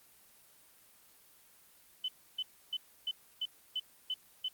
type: tone bursts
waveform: sine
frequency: 3026 Hz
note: F#7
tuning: 38 cents sharp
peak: -32 dBFS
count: 8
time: 2.04-4.484 s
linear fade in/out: 5 ms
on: 43 ms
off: 300 ms
effects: white hiss -62 dBFS RMS until 4.53 s + Opus 24 kbps